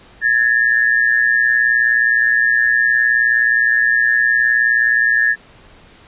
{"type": "tone pair together", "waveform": "sine", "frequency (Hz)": [1678, 1797.3], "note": ["G#6", "A6"], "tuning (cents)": [17, 36], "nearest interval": "minor second", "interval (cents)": 119, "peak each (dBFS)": -14, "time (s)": [0.21, 5.36], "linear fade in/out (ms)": 50, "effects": ["pink hiss -45 dBFS RMS until 6.07 s", "resampled to 8000 Hz"]}